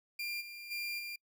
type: tone with level steps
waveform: 30% pulse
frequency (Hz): 2389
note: D7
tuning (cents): +29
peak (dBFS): -34 / -43 / -34 / -38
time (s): 0.19-1.16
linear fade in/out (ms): 5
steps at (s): 0.4 / 0.7 / 0.98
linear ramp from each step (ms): 20
effects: noise-tail reverb RT60 0.1 s tail -26 dB re dry